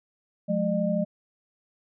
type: tone cluster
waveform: sine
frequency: 179.9 / 212.6 / 606 Hz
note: F#3 / G#3 / D#5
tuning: -48 / +41 / -46 cents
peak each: -27 dBFS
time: 0.48-1.05 s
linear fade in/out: 20 ms
effects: none